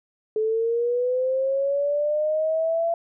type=linear sweep; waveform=sine; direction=up; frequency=430.2 to 678 Hz; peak=-20 dBFS; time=0.36-2.94 s; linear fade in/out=2 ms; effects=none